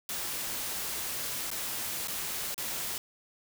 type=noise with dropouts; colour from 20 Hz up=white; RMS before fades=-35 dBFS; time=0.09-2.98 s; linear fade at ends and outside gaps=1 ms; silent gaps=1.504-1.514 / 2.074-2.082 / 2.544-2.579 s; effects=none